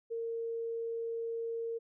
sine tone, 459.5 Hz, A#4, 25 cents flat, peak -34 dBFS, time 0.1-1.79 s, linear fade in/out 20 ms, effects none

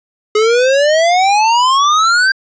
square exponential sweep, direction up, 419.1 to 1593 Hz, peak -9 dBFS, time 0.35-2.32 s, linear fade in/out 5 ms, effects resampled to 16000 Hz + 8-bit

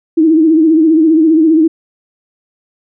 sine tone with vibrato, 318.7 Hz, D#4, 42 cents sharp, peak -5 dBFS, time 0.17-1.68 s, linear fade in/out 10 ms, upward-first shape sine, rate 15 Hz, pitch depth 73 cents each way, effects none

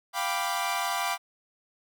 sawtooth chord, G dominant seventh, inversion third, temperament equal, 698.5 / 784 / 987.8 / 1174.7 Hz, F5 / G5 / B5 / D6, 0 / 0 / 0 / 0 cents, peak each -29 dBFS, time 0.13-1.18 s, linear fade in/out 50 ms, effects none

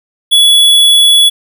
square tone, 3394 Hz, G#7, 37 cents sharp, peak -4 dBFS, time 0.31-1.3 s, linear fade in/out 20 ms, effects none

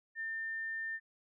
sine tone, 1800 Hz, A6, 39 cents sharp, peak -36 dBFS, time 0.15-1 s, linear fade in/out 50 ms, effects none

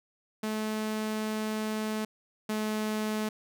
sawtooth tone pair in turn, 216.2 / 215 Hz, A3 / A3, -30 / -40 cents, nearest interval unison, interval 10 cents, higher first, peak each -26 / -25 dBFS, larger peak second, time 0.43-2.05 / 2.49-3.29 s, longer first, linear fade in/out 5 ms, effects none

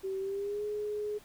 sine tone with pitch glide, 384.3 to 419.1 Hz, G4 to G#4, -34 to +16 cents, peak -32 dBFS, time 0.03-1.19 s, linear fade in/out 20 ms, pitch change +150 cents, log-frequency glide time 0.19-0.64 s, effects pink hiss -58 dBFS RMS until 1.24 s

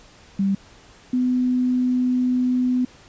sine tone pair in turn, 196 / 251.2 Hz, G3 / B3, 0 / +30 cents, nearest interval major third, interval 430 cents, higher second, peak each -17 dBFS, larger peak neither, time 0.39-0.55 / 1.13-2.85 s, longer second, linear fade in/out 5 ms, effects pink hiss -49 dBFS RMS until 3.08 s + resampled to 16000 Hz

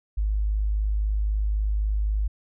sine tone, 51.91 Hz, G#1, in tune, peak -21 dBFS, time 0.17-2.28 s, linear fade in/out 10 ms, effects none

